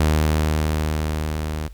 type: tone with level ramp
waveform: sawtooth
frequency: 77.2 Hz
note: D#2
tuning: 13 cents flat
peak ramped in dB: -11 to -21 dBFS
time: 0-1.68 s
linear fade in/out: 5 ms
effects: added 50 Hz sine -36 dBFS peak until 1.73 s + pink hiss -56 dBFS RMS until 1.73 s